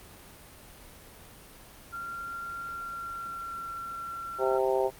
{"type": "tone with pitch glide", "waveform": "sine", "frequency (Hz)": [1380, 1361.8], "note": ["F6", "F6"], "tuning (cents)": [-21, -44], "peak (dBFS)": -35, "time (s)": [1.92, 4.59], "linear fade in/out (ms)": 20, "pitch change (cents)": -23, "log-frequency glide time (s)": [2.65, 3.66]}
{"type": "harmonic tone", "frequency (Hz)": 130.81, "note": "C3", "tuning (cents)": 0, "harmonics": [3, 4, 5, 6, 7], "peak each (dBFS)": [-27, -29, -31, -33, -34], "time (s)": [4.38, 4.91], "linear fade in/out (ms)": 50}
{"effects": ["pink hiss -50 dBFS RMS until 4.99 s", "Opus 32 kbps"]}